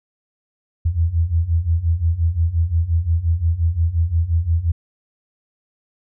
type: beating tone pair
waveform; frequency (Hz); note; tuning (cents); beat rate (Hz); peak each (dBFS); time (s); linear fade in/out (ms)
sine; 80.1 / 85.8; E2 / F2; -49 / -30; 5.7; -20 / -17; 0.85-4.72; 10
effects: none